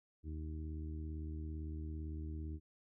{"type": "harmonic tone", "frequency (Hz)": 77.78, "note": "D#2", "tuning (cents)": 0, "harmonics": [1, 2, 3, 4, 5], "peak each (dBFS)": [-41, -52, -55, -50, -59], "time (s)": [0.23, 2.6], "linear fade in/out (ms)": 50, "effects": []}